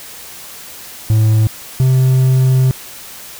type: tone pair in turn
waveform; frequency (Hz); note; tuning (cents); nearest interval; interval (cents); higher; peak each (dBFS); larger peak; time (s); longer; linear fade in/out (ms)
triangle; 109.4 / 130.1; A2 / C3; -9 / -9; minor third; 300; second; -6; neither; 1.1-1.47 / 1.8-2.71; second; 0
effects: white hiss -33 dBFS RMS until 3.39 s